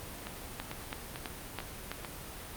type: two click trains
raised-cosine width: 0.3 ms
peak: -19 / -22 dBFS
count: 5 / 5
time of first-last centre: 0.6-1.916 / 0.27-2.048 s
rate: 3.04 / 2.25 Hz
effects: pink hiss -44 dBFS RMS until 2.56 s + Opus 32 kbps